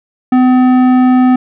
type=tone with tanh clipping; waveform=sine; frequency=253.7 Hz; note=B3; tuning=47 cents sharp; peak=-7 dBFS; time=0.32-1.36 s; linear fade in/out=5 ms; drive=13 dB; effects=none